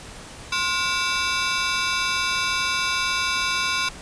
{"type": "ring-modulated tone", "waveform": "15% pulse", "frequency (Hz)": 1244.5, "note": "D#6", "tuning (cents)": 0, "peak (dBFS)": -12, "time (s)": [0.52, 3.89], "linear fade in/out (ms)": 5, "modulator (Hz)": 189, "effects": ["pink hiss -40 dBFS RMS until 4.01 s", "resampled to 22050 Hz"]}